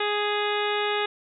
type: harmonic tone with a mistuned harmonic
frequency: 415.3 Hz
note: G#4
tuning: in tune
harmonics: 1 / 2 / 3 / 4 / 5 / 6 / 7 / 8 / 9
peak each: -27 / -30 / -32 / -33 / -34 / -35 / -35 / -36 / -37 dBFS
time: 0-1.06 s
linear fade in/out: 5 ms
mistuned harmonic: 8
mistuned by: +51 cents
effects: none